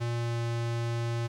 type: tone with pitch glide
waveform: square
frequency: 118.2 to 117.18 Hz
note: A#2 to A#2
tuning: +24 to +9 cents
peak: -29 dBFS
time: 0-1.28 s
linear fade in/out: 20 ms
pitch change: -15 cents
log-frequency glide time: 0.12-0.41 s
effects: low-pass 7000 Hz 12 dB/octave + 10-bit